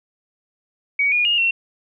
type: tone with pitch steps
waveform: sine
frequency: 2255 / 2439 / 2849 / 2720 Hz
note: C#7 / D#7 / F7 / F7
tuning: +29 / -35 / +34 / -46 cents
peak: -15 dBFS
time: 0.99-1.51 s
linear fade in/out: 5 ms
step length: 130 ms
effects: none